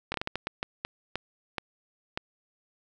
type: slowing click train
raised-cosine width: 0.3 ms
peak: -14 dBFS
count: 12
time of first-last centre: 0.12-2.175 s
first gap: 22 ms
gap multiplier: 1.39
effects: none